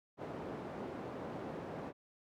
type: band-pass noise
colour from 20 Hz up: white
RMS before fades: -44 dBFS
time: 0.17-1.93 s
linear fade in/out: 50 ms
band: 120 to 590 Hz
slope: 12 dB/octave
effects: none